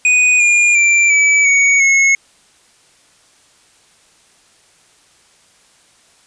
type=tone with pitch steps; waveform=square; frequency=2483 / 2419 / 2357 / 2297 / 2238 / 2180 Hz; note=D#7 / D#7 / D7 / D7 / C#7 / C#7; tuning=-4 / -49 / +6 / -39 / +16 / -29 cents; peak=-9 dBFS; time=0.05-2.15 s; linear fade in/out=2 ms; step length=350 ms; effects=white hiss -51 dBFS RMS until 6.26 s + resampled to 22050 Hz